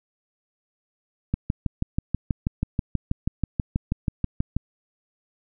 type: click train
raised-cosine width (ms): 5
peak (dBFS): -10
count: 21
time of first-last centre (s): 1.34-4.566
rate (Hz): 6.2
effects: none